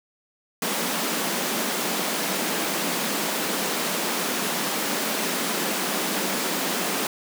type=high-pass noise; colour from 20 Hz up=pink; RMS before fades=-26 dBFS; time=0.62-7.07 s; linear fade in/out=2 ms; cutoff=180 Hz; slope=48 dB/octave; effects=none